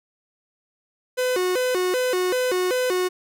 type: tone with vibrato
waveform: 45% pulse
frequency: 429.4 Hz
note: A4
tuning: 42 cents flat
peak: -20 dBFS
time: 1.17-3.09 s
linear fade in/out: 20 ms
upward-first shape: square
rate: 2.6 Hz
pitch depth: 280 cents each way
effects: none